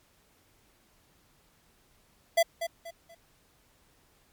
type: tone with echo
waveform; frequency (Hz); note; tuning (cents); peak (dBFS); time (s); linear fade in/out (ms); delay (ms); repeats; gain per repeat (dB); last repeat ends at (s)
square; 670; E5; +28; -20; 2.37-2.43; 10; 240; 3; -10; 3.15
effects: pink hiss -65 dBFS RMS until 4.32 s + MP3 96 kbps